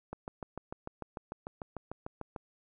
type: click train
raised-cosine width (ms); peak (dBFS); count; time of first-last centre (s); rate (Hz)
1; -25; 16; 0.13-2.362; 6.72
effects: none